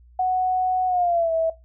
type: tone with pitch glide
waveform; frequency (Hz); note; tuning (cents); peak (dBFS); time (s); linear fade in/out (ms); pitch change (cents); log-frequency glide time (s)
sine; 740 to 651.7; F#5 to E5; 0 to -20; -18; 0.19-1.5; 5; -220; 0.87-1.33
effects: noise-tail reverb RT60 0.2 s tail -17 dB re dry + added 60 Hz sine -48 dBFS peak until 1.64 s